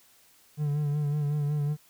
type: tone with vibrato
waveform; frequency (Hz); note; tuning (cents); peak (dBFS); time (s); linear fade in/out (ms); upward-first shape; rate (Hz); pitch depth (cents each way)
triangle; 147.1; D3; +3; -23; 0.57-1.77; 50; sine; 5.4; 41
effects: white hiss -60 dBFS RMS until 1.89 s